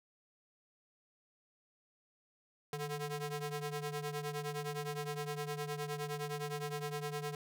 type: ring-modulated tone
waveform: sawtooth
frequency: 293.7 Hz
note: D4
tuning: in tune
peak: -31 dBFS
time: 2.73-7.35 s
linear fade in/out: 2 ms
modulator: 142 Hz
effects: none